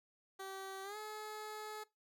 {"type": "tone with pitch glide", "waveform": "15% pulse", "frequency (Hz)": [385.6, 427.8], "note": ["G4", "A4"], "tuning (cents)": [-28, -49], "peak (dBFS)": -38, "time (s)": [0.39, 1.84], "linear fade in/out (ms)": 10, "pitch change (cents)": 179, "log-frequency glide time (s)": [0.83, 0.97], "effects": ["noise-tail reverb RT60 0.2 s tail -21 dB re dry"]}